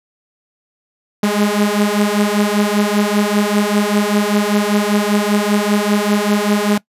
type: beating tone pair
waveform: sawtooth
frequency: 204.6 / 209.7 Hz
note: G#3 / G#3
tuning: -26 / +17 cents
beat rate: 5.1 Hz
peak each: -12 dBFS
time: 1.23-6.78 s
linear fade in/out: 5 ms
effects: noise-tail reverb RT60 0.1 s tail -21 dB re dry + resampled to 32000 Hz